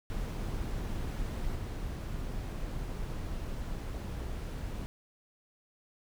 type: noise with level steps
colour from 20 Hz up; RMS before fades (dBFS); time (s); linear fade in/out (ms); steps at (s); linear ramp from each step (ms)
brown; -35 / -37; 0.1-4.86; 0; 1.55; 5
effects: none